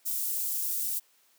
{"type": "high-pass noise", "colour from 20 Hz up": "white", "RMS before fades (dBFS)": -31, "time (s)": [0.05, 1], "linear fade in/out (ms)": 20, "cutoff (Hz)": 9500, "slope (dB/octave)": 12, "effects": ["white hiss -65 dBFS RMS until 1.38 s", "high-pass 300 Hz 12 dB/octave"]}